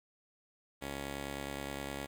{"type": "tone pair together", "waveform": "5% pulse", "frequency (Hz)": [69.7, 278.8], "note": ["C#2", "C#4"], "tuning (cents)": [10, 10], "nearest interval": "2 octaves", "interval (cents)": 2400, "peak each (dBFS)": [-29, -35], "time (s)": [0.81, 2.07], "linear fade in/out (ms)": 20, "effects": ["11-bit"]}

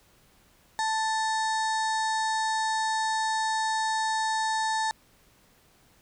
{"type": "harmonic tone with a mistuned harmonic", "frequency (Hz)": 880, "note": "A5", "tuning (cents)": 0, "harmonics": [1, 2, 4, 5, 6, 7, 8, 9, 10], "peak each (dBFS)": [-26, -32, -38, -40, -42, -43, -44, -45, -46], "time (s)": [0.79, 4.91], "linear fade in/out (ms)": 0, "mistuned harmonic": 4, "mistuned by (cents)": 100, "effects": ["pink hiss -61 dBFS RMS until 6.01 s"]}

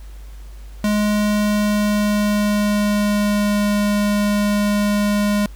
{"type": "tone with pitch glide", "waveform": "square", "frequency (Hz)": [209.2, 206.1], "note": ["G#3", "G#3"], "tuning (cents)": [13, -13], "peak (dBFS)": -16, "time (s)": [0.84, 5.46], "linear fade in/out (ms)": 2, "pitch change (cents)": -26, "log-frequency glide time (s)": [1.03, 3.68], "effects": ["added 50 Hz sine -33 dBFS peak until 5.55 s", "pink hiss -50 dBFS RMS until 5.55 s"]}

